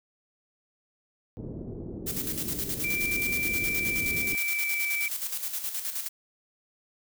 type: low-pass noise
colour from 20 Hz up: white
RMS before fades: -38 dBFS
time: 1.37-4.35 s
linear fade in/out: 0 ms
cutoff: 380 Hz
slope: 24 dB/octave
type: noise with tremolo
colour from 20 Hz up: blue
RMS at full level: -31 dBFS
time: 2.06-6.09 s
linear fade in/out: 20 ms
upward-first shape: square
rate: 9.5 Hz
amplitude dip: 55%
type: tone with pitch glide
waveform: sine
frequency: 2349 to 2317 Hz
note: D7 to D7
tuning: 0 to -24 cents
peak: -27 dBFS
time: 2.84-5.08 s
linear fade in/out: 2 ms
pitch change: -24 cents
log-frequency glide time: 3.38-4.8 s
effects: none